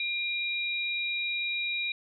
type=tone pair together; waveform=sine; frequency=2397 / 3816 Hz; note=D7 / A#7; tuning=+35 / +40 cents; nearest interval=minor sixth; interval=805 cents; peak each=-30 / -33 dBFS; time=0-1.92 s; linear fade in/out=2 ms; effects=none